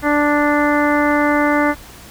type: harmonic tone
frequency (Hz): 293.6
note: D4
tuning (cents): 0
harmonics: 1 / 2 / 3 / 4 / 5 / 6 / 7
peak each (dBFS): -16 / -19 / -21 / -22 / -23 / -24 / -24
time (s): 0.02-1.75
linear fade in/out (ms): 50
effects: added 60 Hz sine -41 dBFS peak until 2.1 s + pink hiss -39 dBFS RMS until 2.1 s